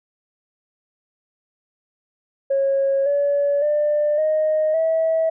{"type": "tone with pitch steps", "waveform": "sine", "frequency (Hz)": [547, 570.6, 595.1, 620.8, 647.5], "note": ["C#5", "C#5", "D5", "D#5", "E5"], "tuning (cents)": [-23, 50, 23, -4, -31], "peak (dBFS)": -15, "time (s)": [2.5, 5.3], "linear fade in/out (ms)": 10, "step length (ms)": 560, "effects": ["tanh soft clip ceiling -12 dBFS"]}